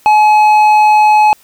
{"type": "tone with hard clipping", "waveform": "sine", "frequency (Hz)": 850, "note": "G#5", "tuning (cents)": 40, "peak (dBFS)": -6, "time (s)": [0.06, 1.33], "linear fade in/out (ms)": 0, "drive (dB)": 6, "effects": ["white hiss -47 dBFS RMS until 1.43 s"]}